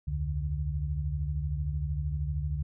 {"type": "tone cluster", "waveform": "sine", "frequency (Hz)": [70.4, 83.4, 146.1], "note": ["C#2", "E2", "D3"], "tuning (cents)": [27, 21, -9], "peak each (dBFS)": [-31, -36, -33], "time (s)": [0.07, 2.63], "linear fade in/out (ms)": 10, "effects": []}